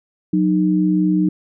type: tone pair together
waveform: sine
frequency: 183.1 / 307.8 Hz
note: F#3 / D#4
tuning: -18 / -19 cents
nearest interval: major sixth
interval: 899 cents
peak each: -16 dBFS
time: 0.33-1.29 s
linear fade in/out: 5 ms
effects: none